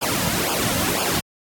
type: noise with flanger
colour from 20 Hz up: pink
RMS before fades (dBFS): -22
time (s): 0.01-1.21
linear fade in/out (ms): 20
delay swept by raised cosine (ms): 0.5 to 2.7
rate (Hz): 2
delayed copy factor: -0.95
effects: high-pass 60 Hz 12 dB/octave + AAC 64 kbps